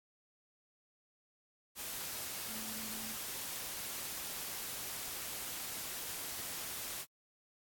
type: tone in noise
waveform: sine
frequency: 220 Hz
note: A3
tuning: in tune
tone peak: -49 dBFS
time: 2.47-3.15 s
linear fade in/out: 50 ms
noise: white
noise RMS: -42 dBFS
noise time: 1.75-7.06 s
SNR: -10 dB
effects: AAC 64 kbps